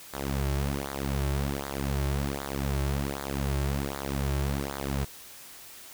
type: tone with flanger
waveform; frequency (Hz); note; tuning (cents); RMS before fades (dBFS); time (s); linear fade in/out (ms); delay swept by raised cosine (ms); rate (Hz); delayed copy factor
sawtooth; 69.3; C#2; 0; -30; 0.13-5.05; 10; 0.35 to 4.15; 1.3; -0.9
effects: white hiss -47 dBFS RMS until 5.93 s